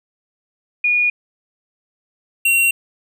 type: tone pair in turn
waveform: sine / square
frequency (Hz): 2445 / 2744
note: D#7 / F7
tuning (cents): -31 / -31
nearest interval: major second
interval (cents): 200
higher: second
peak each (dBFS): -13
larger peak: neither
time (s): 0.84-1.1 / 2.45-2.71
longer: neither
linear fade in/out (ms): 5
effects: none